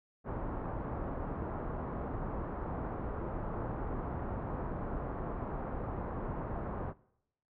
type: low-pass noise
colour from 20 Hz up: pink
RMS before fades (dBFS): -38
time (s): 0.24-6.94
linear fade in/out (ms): 50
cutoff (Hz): 1200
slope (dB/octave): 24
effects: noise-tail reverb RT60 0.8 s tail -22 dB re dry